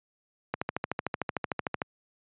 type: click train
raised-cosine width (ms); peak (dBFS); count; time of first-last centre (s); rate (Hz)
0.5; -13; 18; 0.54-1.818; 13.3
effects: high-pass 100 Hz 12 dB/octave + resampled to 8000 Hz